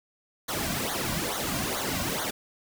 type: noise with flanger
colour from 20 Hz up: pink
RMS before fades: -30 dBFS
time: 0.48-2.31 s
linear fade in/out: 10 ms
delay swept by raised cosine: 0.38 to 2.38 ms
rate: 2.3 Hz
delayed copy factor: -0.85
effects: none